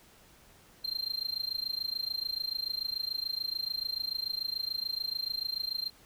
triangle tone with amplitude modulation, 4165 Hz, C8, 9 cents flat, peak -27 dBFS, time 0.84-5.9 s, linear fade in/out 10 ms, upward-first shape sine, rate 26.9 Hz, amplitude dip 95%, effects pink hiss -59 dBFS RMS until 6.05 s

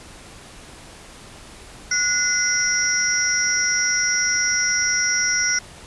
sine tone cluster, 1457 / 2048 / 5330 / 5740 Hz, F#6 / C7 / E8 / F8, -27 / -38 / +18 / +47 cents, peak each -23 / -25 / -25 / -21 dBFS, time 1.91-5.59 s, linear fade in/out 5 ms, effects pink hiss -42 dBFS RMS until 5.86 s + resampled to 24000 Hz

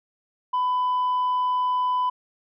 sine tone, 1000 Hz, B5, 21 cents sharp, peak -18 dBFS, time 0.53-2.1 s, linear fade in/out 10 ms, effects tanh soft clip ceiling -19 dBFS

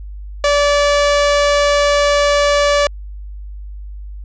sawtooth tone, 578 Hz, D5, 28 cents flat, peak -7 dBFS, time 0.44-2.87 s, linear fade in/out 2 ms, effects added 50 Hz sine -27 dBFS peak until 4.24 s + resampled to 16000 Hz

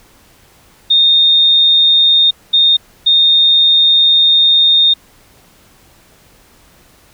sine tone bursts at uneven times, 3669 Hz, A#7, 28 cents flat, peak -6 dBFS, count 3, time 0.9-2.31 / 2.53-2.77 / 3.06-4.94 s, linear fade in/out 10 ms, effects pink hiss -47 dBFS RMS until 7.13 s

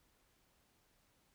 silence, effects pink hiss -74 dBFS RMS until 1.34 s

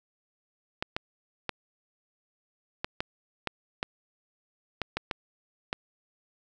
clicks, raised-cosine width 0.3 ms, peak -13 dBFS, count 11, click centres 0.825 / 0.965 / 1.493 / 2.845 / 3.005 / 3.473 / 3.829 / 4.817 / 4.97 / 5.112 / 5.729 s, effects none

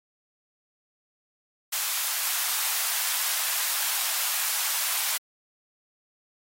white high-pass noise, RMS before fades -27 dBFS, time 1.72-5.18 s, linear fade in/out 10 ms, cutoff 770 Hz, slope 24 dB/octave, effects AAC 48 kbps

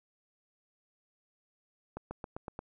accelerating click train, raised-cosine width 1 ms, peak -25 dBFS, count 6, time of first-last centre 1.97-2.591 s, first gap 140 ms, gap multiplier 0.94, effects none

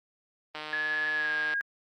click train, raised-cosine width 0.3 ms, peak -21 dBFS, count 152, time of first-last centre 0.55-1.537 s, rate 153 Hz
sine tone with pitch glide, 1700 to 1629.8 Hz, G#6 to G#6, +40 to -33 cents, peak -27 dBFS, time 0.73-1.61 s, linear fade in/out 0 ms, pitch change -73 cents, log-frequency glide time 1.14-1.31 s
effects high-pass 300 Hz 12 dB/octave + Opus 32 kbps

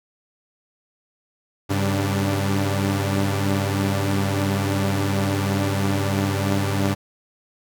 sawtooth tone cluster, 98.8 / 137.7 / 194.6 / 293.1 Hz, G2 / C#3 / G3 / D4, +14 / -11 / -12 / -3 cents, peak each -18 / -24 / -24 / -24 dBFS, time 1.69-6.95 s, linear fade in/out 20 ms, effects none

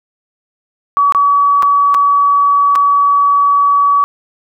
sine tone with dropouts, 1138 Hz, C#6, 45 cents sharp, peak -7 dBFS, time 0.97-4.04 s, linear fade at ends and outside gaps 0 ms, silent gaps 1.123-1.148 / 1.624-1.63 / 1.943-1.947 / 2.754-2.758 s, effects none

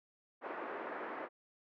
pink band-pass noise, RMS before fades -43 dBFS, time 0.41-1.29 s, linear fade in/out 50 ms, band 320 to 1800 Hz, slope 24 dB/octave, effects none

